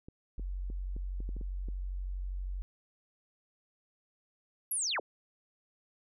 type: clicks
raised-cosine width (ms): 3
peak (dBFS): -33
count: 9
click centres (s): 0.085 / 0.396 / 0.701 / 0.965 / 1.204 / 1.291 / 1.366 / 1.412 / 1.686
type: tone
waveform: sine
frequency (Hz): 46.25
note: F#1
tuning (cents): 0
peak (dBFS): -34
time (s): 0.38-2.62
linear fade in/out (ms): 0
type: linear sweep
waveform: sine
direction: down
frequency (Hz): 11680 to 231.1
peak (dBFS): -30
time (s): 4.71-5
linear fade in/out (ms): 5
effects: none